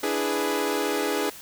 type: chord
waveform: sawtooth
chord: E dominant seventh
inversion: third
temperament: equal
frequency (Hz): 293.7 / 329.6 / 415.3 / 493.9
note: D4 / E4 / G#4 / B4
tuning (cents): 0 / 0 / 0 / 0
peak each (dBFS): -26 / -28 / -23 / -27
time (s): 0.03-1.3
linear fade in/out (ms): 5
effects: white hiss -43 dBFS RMS until 1.41 s